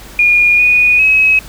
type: tone with pitch steps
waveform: sine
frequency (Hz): 2432 / 2467 / 2556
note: D#7 / D#7 / D#7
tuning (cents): -40 / -15 / +46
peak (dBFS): -6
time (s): 0.19-1.39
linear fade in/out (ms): 2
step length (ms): 400
effects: added 50 Hz sine -34 dBFS peak until 1.48 s + pink hiss -35 dBFS RMS until 1.48 s